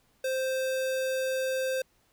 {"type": "tone", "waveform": "square", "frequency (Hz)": 523, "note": "C5", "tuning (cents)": -1, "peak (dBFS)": -28, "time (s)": [0.24, 1.82], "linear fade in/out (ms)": 5, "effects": ["pink hiss -68 dBFS RMS until 2.12 s"]}